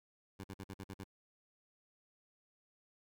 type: tone bursts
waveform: 15% pulse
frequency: 97.2 Hz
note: G2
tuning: 14 cents flat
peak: -38 dBFS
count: 7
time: 0.39-1.042 s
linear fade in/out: 10 ms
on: 52 ms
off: 48 ms
effects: none